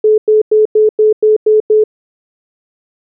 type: tone bursts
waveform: sine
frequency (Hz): 430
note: A4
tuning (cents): -40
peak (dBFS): -5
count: 8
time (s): 0.04-1.839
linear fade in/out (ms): 5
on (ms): 140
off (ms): 97
effects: none